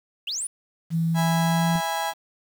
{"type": "linear sweep", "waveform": "sine", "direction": "up", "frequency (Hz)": [2568, 10160], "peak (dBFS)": -26, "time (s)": [0.27, 0.47], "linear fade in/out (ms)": 5}
{"type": "tone with pitch glide", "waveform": "sine", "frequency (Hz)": [164.81, 168.95], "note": ["E3", "E3"], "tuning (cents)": [0, 43], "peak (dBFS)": -20, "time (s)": [0.9, 1.81], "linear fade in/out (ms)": 50, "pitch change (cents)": 43, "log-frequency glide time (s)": [1.19, 1.68]}
{"type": "chord", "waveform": "35% pulse", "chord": "E major", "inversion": "none", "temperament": "just", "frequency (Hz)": [659.3, 824.1, 988.9], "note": ["E5", "G#5", "B5"], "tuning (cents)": [0, -14, 2], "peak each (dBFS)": [-30, -25, -29], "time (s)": [1.14, 2.14], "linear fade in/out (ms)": 50}
{"type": "click", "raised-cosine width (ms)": 3, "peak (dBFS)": -26, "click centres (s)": 1.756}
{"effects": ["8-bit"]}